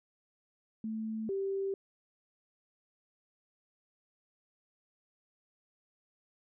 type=tone pair in turn; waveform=sine; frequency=220 / 390.4 Hz; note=A3 / G4; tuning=0 / -7 cents; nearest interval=minor seventh; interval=993 cents; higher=second; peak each=-34 / -31 dBFS; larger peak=second; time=0.84-1.29 / 1.29-1.74 s; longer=neither; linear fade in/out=2 ms; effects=none